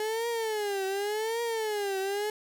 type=tone with vibrato; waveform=35% pulse; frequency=424.2 Hz; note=G#4; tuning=37 cents sharp; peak=-27 dBFS; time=0-2.3 s; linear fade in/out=2 ms; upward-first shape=triangle; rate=0.88 Hz; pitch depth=190 cents each way; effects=none